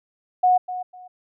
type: tone with echo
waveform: sine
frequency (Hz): 731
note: F#5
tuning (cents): -21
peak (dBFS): -13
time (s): 0.43-0.58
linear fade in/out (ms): 10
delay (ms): 250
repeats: 2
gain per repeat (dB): -13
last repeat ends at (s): 1.08
effects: none